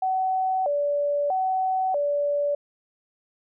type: tone with vibrato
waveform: sine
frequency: 660 Hz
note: E5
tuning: 2 cents sharp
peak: -21 dBFS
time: 0.02-2.55 s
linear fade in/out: 5 ms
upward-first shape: square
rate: 0.78 Hz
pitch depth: 230 cents each way
effects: none

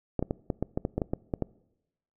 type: clicks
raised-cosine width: 2 ms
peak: -14 dBFS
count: 12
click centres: 0.193 / 0.226 / 0.309 / 0.502 / 0.626 / 0.775 / 0.851 / 0.98 / 1.018 / 1.135 / 1.338 / 1.423 s
effects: noise-tail reverb RT60 0.9 s tail -23 dB re dry

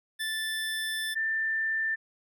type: tone pair in turn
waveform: 25% pulse / sine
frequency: 1760 / 1781.5 Hz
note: A6 / A6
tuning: 0 / +21 cents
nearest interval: unison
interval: 21 cents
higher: second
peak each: -26 dBFS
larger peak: neither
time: 0.19-1.15 / 1.15-1.96 s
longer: first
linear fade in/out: 20 ms
effects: none

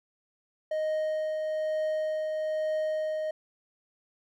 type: tone with tremolo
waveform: triangle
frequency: 622 Hz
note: D#5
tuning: 1 cent flat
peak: -24 dBFS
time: 0.71-3.31 s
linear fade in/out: 5 ms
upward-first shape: triangle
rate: 1.1 Hz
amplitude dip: 30%
effects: none

